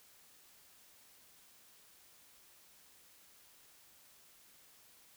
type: silence
effects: white hiss -63 dBFS RMS until 5.16 s